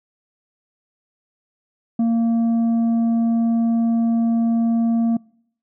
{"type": "tone with tanh clipping", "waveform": "triangle", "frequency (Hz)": 230.2, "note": "A#3", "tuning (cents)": -22, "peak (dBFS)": -16, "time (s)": [1.99, 5.17], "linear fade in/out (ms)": 5, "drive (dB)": 9, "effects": ["noise-tail reverb RT60 0.7 s tail -26 dB re dry"]}